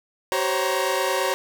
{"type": "tone cluster", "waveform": "sawtooth", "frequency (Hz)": [380.6, 525, 554, 939], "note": ["F#4", "C5", "C#5", "A#5"], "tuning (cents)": [49, 6, -1, 12], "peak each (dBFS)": -23, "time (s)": [0.32, 1.34], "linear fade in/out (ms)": 0, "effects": []}